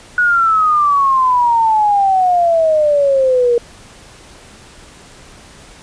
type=exponential sweep; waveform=sine; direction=down; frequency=1469 to 469.6 Hz; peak=-9 dBFS; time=0.18-3.58 s; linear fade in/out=2 ms; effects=pink hiss -40 dBFS RMS until 5.82 s + resampled to 22050 Hz